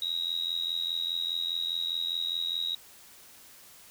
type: tone with amplitude modulation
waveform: sine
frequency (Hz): 3814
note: A#7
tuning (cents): +39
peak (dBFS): -24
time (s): 0.02-2.75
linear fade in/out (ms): 2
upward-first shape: sine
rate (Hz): 84.9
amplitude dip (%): 90
effects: tanh soft clip ceiling -20 dBFS + white hiss -53 dBFS RMS until 3.9 s